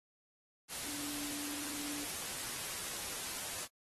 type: tone in noise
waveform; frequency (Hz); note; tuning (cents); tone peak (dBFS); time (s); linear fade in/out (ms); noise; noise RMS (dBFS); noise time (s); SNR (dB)
sine; 291; D4; -16; -45; 0.84-2.07; 50; white; -41; 0.68-3.68; -7
effects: AAC 32 kbps